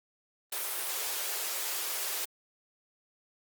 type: high-pass noise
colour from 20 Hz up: white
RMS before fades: -34 dBFS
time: 0.52-2.25 s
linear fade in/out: 5 ms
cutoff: 350 Hz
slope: 48 dB/octave
effects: Opus 32 kbps